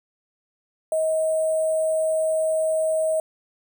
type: tone with sample-and-hold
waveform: sine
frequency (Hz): 635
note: D#5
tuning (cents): +35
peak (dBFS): -19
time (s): 0.92-3.2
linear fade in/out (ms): 2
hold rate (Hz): 8820
effects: none